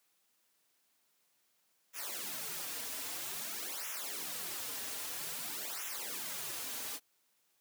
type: noise with flanger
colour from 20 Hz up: white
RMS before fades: -41 dBFS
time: 1.93-7 s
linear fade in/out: 50 ms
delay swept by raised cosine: 0.22 to 5.62 ms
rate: 0.51 Hz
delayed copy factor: -0.95
effects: white hiss -75 dBFS RMS until 7.6 s + high-pass 150 Hz 12 dB/octave